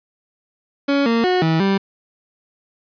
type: tone with pitch steps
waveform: 30% pulse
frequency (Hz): 280.7 / 230.6 / 365 / 161.4 / 195.5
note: C#4 / A#3 / F#4 / E3 / G3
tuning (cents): +22 / -19 / -24 / -36 / -4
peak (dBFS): -12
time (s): 0.88-1.78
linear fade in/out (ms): 10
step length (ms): 180
effects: resampled to 11025 Hz + 9-bit

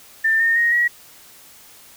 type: tone with pitch steps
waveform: sine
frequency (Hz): 1789 / 1829.8 / 1871.4 / 1914.1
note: A6 / A#6 / A#6 / A#6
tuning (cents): +28 / -33 / +6 / +45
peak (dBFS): -14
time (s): 0.24-0.88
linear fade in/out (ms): 10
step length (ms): 160
effects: white hiss -46 dBFS RMS until 1.96 s

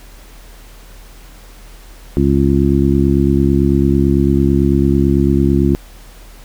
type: harmonic tone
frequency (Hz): 69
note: C#2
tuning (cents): -7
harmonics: 1 / 2 / 3 / 4 / 5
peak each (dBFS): -16 / -16 / -16 / -16 / -16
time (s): 2.17-5.75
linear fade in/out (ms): 0
effects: added 40 Hz sine -36 dBFS peak until 6.44 s + pink hiss -43 dBFS RMS until 6.44 s

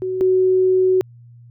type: tone pair in turn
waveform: sine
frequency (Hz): 372.8 / 372.8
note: F#4 / F#4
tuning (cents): +13 / +13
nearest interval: unison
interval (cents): 0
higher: neither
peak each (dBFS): -20 / -12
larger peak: second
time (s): 0.02-0.21 / 0.21-1.01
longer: second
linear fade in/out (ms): 0
effects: added 119 Hz sine -41 dBFS peak until 1.5 s

